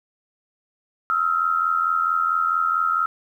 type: tone pair together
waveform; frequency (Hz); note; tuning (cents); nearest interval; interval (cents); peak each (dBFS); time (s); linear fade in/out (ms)
sine; 1282 / 1366.5; E6 / F6; -49 / -38; minor second; 111; -21; 1.1-3.06; 0
effects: 9-bit